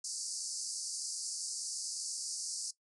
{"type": "band-pass noise", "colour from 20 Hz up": "pink", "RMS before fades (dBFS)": -40, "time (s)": [0.04, 2.71], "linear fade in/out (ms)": 5, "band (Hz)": [4600, 9900], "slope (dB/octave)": 96, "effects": ["noise-tail reverb RT60 0.1 s tail -17 dB re dry"]}